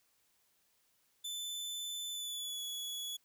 sawtooth tone with pitch glide, 3517 to 3385 Hz, A7 to G#7, -1 to +32 cents, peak -36 dBFS, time 1.24-3.17 s, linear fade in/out 10 ms, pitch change -67 cents, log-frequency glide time 2.11-2.62 s, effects white hiss -74 dBFS RMS until 3.24 s

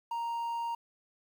triangle tone with quantisation, 932.3 Hz, A#5, in tune, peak -30 dBFS, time 0.11-0.75 s, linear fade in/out 5 ms, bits 10, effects none

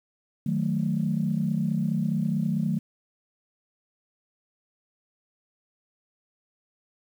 sine chord, D# diminished, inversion none, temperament equal, 155.56 / 185 / 220 Hz, D#3 / F#3 / A3, 0 / 0 / 0 cents, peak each -27 dBFS, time 0.46-2.79 s, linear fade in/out 5 ms, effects tanh soft clip ceiling -14 dBFS + 9-bit

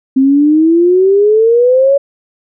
sine exponential sweep, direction up, 261.6 to 566 Hz, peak -5 dBFS, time 0.16-1.98 s, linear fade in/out 10 ms, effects none

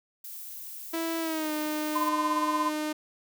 violet noise, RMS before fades -41 dBFS, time 0.24-2.09 s, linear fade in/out 5 ms
sawtooth tone with pitch glide, 328.8 to 305 Hz, E4 to D#4, -4 to -34 cents, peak -25 dBFS, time 0.93-2.93 s, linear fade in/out 10 ms, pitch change -130 cents, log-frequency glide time 1.2-1.52 s
sine tone with tremolo, 1022 Hz, C6, 41 cents flat, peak -23 dBFS, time 1.95-2.7 s, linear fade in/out 10 ms, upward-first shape sine, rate 17 Hz, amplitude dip 70%
effects none

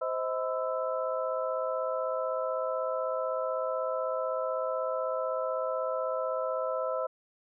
sine tone cluster, 520 / 636 / 1009 / 1319 Hz, C5 / D#5 / B5 / E6, -11 / +38 / +37 / +1 cents, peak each -32 / -33 / -39 / -36 dBFS, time 0.01-7.07 s, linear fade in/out 10 ms, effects none

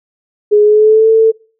sine tone with pitch glide, 417.9 to 445.3 Hz, G#4 to A4, +11 to +21 cents, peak -4 dBFS, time 0.51-1.32 s, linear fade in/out 20 ms, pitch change +110 cents, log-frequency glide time 0.63-1.09 s, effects noise-tail reverb RT60 0.4 s tail -23 dB re dry

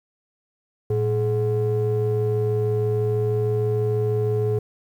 triangle ring-modulated tone, 155.56 Hz, D#3, in tune, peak -14 dBFS, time 0.9-4.59 s, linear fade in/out 5 ms, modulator 268 Hz, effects 9-bit

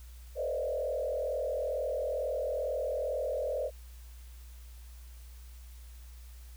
sine tone with frequency modulation, 560 Hz, C#5, 18 cents sharp, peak -30 dBFS, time 0.35-3.71 s, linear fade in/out 50 ms, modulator 42.2 Hz, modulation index 1.8, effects added 60 Hz sine -46 dBFS peak until 6.56 s + white hiss -60 dBFS RMS until 6.56 s

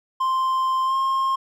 triangle tone with pitch glide, 1046.5 to 1067.3 Hz, C6 to C6, 0 to +34 cents, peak -17 dBFS, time 0.2-1.36 s, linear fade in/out 10 ms, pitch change +34 cents, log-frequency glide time 0.85-0.95 s, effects none

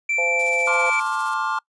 triangle tone with pitch glide, 2343 to 2324 Hz, D7 to D7, -5 to -19 cents, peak -18 dBFS, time 0.09-1 s, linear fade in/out 5 ms, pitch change -14 cents, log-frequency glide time 0.22-0.87 s
harmonic tone, 171.8 Hz, F3, 28 cents flat, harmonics 3 / 4 / 5, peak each -25 / -29 / -32 dBFS, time 0.18-0.9 s, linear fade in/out 5 ms
blue noise with tremolo, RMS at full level -36 dBFS, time 0.39-1.34 s, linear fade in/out 2 ms, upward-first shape sine, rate 15 Hz, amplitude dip 55%
triangle chord, D minor seventh, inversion second, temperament just, 881 / 1057.2 / 1174.7 / 1409.6 Hz, A5 / C6 / D6 / F6, +2 / +18 / 0 / +16 cents, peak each -25 dBFS, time 0.67-1.59 s, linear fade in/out 5 ms
effects noise-tail reverb RT60 0.1 s tail -25 dB re dry + resampled to 22050 Hz

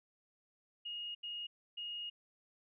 sine tone bursts at uneven times, 2865 Hz, F7, 44 cents sharp, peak -40 dBFS, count 3, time 0.85-1.15 / 1.23-1.47 / 1.77-2.1 s, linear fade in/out 10 ms, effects none

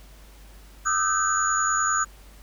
sine tone cluster, 1214 / 1304 / 1544 / 6810 Hz, D#6 / E6 / G6 / G#8, -43 / -19 / -27 / +42 cents, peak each -26 dBFS, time 0.85-2.05 s, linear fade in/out 20 ms, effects added 50 Hz sine -46 dBFS peak until 2.42 s + pink hiss -53 dBFS RMS until 2.42 s

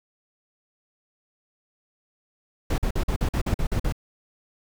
brown noise bursts, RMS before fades -23 dBFS, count 10, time 2.7-3.924 s, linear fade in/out 5 ms, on 81 ms, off 46 ms, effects none

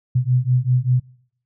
sine beating tone pair, 123.47 / 128.57 Hz, B2 / C3, 0 / -30 cents, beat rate 5.1 Hz, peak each -18 dBFS, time 0.15-1 s, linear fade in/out 10 ms, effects noise-tail reverb RT60 0.7 s tail -25 dB re dry

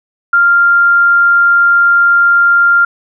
sine tone, 1394 Hz, F6, 4 cents flat, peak -5 dBFS, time 0.33-2.85 s, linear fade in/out 5 ms, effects none

